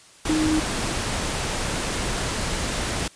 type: tone in noise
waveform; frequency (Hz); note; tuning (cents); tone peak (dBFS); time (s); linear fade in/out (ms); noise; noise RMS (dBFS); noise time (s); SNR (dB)
sine; 311.1; D#4; 0; -19; 0.29-0.6; 5; pink; -26; 0.25-3.08; +4
effects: white hiss -50 dBFS RMS until 3.15 s + resampled to 22050 Hz